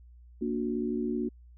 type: chord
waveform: sine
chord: Bb augmented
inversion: none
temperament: just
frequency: 233.1 / 291.4 / 364.2 Hz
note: Bb3 / D4 / F#4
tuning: 0 / -13 / -27 cents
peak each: -31 / -34 / -33 dBFS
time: 0.41-1.29 s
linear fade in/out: 10 ms
effects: added 60 Hz sine -50 dBFS peak until 1.57 s